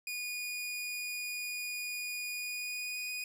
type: tone with pitch glide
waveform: sawtooth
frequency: 2454 to 2477 Hz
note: D#7 to D#7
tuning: -25 to -8 cents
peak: -33 dBFS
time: 0.07-3.24 s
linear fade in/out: 2 ms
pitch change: +17 cents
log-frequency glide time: 2.33-3.11 s
effects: none